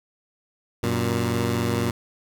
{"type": "tone pair together", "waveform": "15% pulse", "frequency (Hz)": [93.7, 117.92], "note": ["F#2", "A#2"], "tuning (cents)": [22, 20], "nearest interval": "major third", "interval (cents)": 398, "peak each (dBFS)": [-20, -17], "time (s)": [0.83, 1.91], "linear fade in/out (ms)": 5, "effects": []}